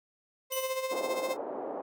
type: tone with tremolo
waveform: 35% pulse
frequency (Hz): 523.3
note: C5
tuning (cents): 0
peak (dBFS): -27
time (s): 0.5-1.37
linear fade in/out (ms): 50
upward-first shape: sine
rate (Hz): 15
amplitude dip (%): 60
type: tone with exponential decay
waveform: 5% pulse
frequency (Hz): 2980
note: F#7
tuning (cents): +12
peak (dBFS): -24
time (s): 0.52-1.17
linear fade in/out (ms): 2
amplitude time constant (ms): 140
type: band-pass noise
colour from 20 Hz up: white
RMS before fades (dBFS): -37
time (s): 0.91-1.82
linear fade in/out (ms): 10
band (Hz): 300 to 740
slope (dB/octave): 24
effects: none